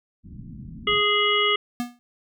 white low-pass noise, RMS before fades -39 dBFS, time 0.23-1.03 s, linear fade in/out 50 ms, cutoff 250 Hz, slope 48 dB/octave
harmonic tone, 415.3 Hz, G#4, in tune, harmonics 1 / 3 / 5 / 7 / 8, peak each -25 / -24 / -24 / -23 / -28 dBFS, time 0.87-1.56 s, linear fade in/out 5 ms
square tone with exponential decay, 242.1 Hz, B3, 34 cents flat, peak -22 dBFS, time 1.8-1.99 s, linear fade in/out 0 ms, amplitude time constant 40 ms
effects none

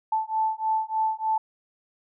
sine beating tone pair, 876 / 879.3 Hz, A5 / A5, -8 / -1 cents, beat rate 3.3 Hz, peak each -26 dBFS, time 0.12-1.38 s, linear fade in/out 5 ms, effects none

